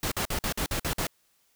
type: noise bursts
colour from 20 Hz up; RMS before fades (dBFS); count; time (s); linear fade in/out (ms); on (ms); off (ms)
pink; -29; 8; 0.03-1.069; 2; 87; 49
effects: white hiss -68 dBFS RMS until 1.55 s